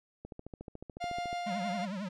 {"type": "click train", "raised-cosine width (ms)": 2, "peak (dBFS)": -30, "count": 16, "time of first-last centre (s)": [0.25, 1.329], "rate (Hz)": 13.9}
{"type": "tone with tremolo", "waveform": "45% pulse", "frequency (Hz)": 702, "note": "F5", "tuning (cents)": 9, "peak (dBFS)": -33, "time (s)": [1, 1.86], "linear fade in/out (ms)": 20, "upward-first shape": "triangle", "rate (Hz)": 6.2, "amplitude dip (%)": 25}
{"type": "tone with vibrato", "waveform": "square", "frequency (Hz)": 196, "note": "G3", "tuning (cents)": 0, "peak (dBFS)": -36, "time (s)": [1.46, 2.09], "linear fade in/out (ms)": 10, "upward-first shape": "triangle", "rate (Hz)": 11, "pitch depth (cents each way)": 180}
{"effects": ["low-pass 5000 Hz 12 dB/octave"]}